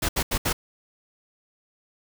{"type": "noise bursts at uneven times", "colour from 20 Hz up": "pink", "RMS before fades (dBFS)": -24, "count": 4, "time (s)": [[0.02, 0.09], [0.16, 0.23], [0.31, 0.38], [0.45, 0.53]], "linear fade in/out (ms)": 10, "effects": []}